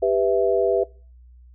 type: chord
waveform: sine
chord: E minor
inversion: first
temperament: just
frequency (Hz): 395.6 / 494.4 / 659.3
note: G4 / B4 / E5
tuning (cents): +16 / +2 / 0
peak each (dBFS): -21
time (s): 0.02-0.84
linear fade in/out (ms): 10
effects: noise-tail reverb RT60 0.4 s tail -24 dB re dry + added 61 Hz sine -45 dBFS peak until 1.54 s